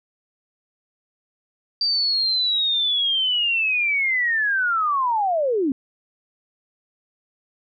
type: linear sweep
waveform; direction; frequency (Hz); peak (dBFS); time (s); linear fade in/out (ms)
sine; down; 4689 to 250; -18; 1.81-5.72; 2
effects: none